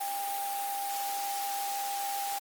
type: tone in noise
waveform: sine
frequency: 798 Hz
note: G5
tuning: 31 cents sharp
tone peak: -32 dBFS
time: 0-2.39 s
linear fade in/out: 10 ms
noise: white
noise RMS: -38 dBFS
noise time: 0-2.39 s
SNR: +3 dB
effects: high-pass 400 Hz 12 dB/octave + Opus 32 kbps